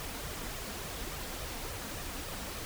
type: noise with flanger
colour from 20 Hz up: pink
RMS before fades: -40 dBFS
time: 0-2.65 s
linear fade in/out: 0 ms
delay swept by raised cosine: 1.6 to 4.4 ms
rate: 3.5 Hz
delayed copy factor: +0.55
effects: none